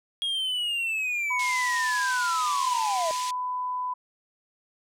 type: linear sweep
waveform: triangle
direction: down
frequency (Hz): 3287 to 622.3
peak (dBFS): -24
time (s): 0.22-3.11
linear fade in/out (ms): 0
type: tone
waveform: sine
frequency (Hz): 1000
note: B5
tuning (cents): +21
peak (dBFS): -27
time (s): 1.3-3.94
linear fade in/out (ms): 10
type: band-pass noise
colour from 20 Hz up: white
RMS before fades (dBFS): -36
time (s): 1.39-3.31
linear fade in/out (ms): 5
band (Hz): 2000 to 8000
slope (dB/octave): 24
effects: none